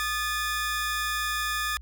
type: tone pair together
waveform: sawtooth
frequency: 1226 / 1733.8 Hz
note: D#6 / A6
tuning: -26 / -26 cents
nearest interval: tritone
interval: 600 cents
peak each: -26 dBFS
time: 0-1.77 s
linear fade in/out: 0 ms
effects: added 60 Hz sine -41 dBFS peak until 1.81 s